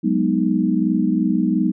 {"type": "chord", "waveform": "sine", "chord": "G# minor seventh", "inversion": "third", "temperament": "equal", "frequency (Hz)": [185, 207.7, 246.9, 311.1], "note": ["F#3", "G#3", "B3", "D#4"], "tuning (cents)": [0, 0, 0, 0], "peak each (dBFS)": -21, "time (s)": [0.03, 1.72], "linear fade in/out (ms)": 20, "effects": []}